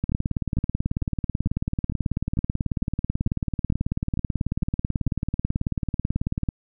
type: two click trains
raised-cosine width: 5 ms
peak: -11 / -14 dBFS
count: 119 / 12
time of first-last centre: 0.04-6.488 / 0.12-5.075 s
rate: 18.3 / 2.22 Hz
effects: none